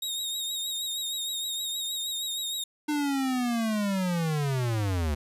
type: tone with vibrato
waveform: sawtooth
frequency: 3748 Hz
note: A#7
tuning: 9 cents sharp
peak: -27 dBFS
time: 0.02-2.64 s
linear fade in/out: 5 ms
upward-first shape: triangle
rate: 6.4 Hz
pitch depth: 54 cents each way
type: linear sweep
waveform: square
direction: down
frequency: 301.8 to 70.7 Hz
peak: -26 dBFS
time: 2.88-5.15 s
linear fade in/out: 10 ms
effects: resampled to 32000 Hz + 10-bit